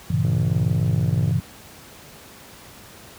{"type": "chord", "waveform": "sine", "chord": "G diminished seventh", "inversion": "none", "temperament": "equal with one note detuned", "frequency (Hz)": [98, 117.28, 138.59, 164.81], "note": ["G2", "Bb2", "Db3", "Fb3"], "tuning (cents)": [0, 11, 0, 0], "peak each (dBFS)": -23, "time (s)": [0.1, 1.4], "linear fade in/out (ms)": 5}
{"type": "click train", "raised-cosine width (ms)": 2, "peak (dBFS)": -21, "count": 65, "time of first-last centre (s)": [0.25, 1.31], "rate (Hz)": 60.4}
{"effects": ["pink hiss -44 dBFS RMS until 3.18 s", "high-pass 60 Hz 12 dB/octave"]}